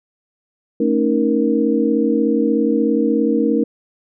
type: tone cluster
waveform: sine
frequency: 222.8 / 275.8 / 312.6 / 468.6 Hz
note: A3 / C#4 / D#4 / A#4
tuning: +22 / -9 / +8 / +9 cents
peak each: -19 dBFS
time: 0.8-3.64 s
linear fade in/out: 5 ms
effects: none